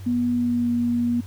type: tone with pitch glide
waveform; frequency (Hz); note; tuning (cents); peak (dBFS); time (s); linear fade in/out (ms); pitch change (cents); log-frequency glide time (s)
sine; 243 to 239; B3 to A#3; -28 to +43; -19; 0.06-1.21; 10; -29; 0.33-0.7
effects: added 96 Hz sine -34 dBFS peak until 1.26 s + pink hiss -50 dBFS RMS until 1.26 s